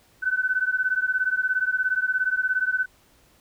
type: beating tone pair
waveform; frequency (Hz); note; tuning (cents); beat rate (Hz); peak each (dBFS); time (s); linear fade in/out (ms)
sine; 1503 / 1520; F#6 / F#6; +27 / +46; 17; -24; 0.22-2.86; 20
effects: pink hiss -59 dBFS RMS until 3.4 s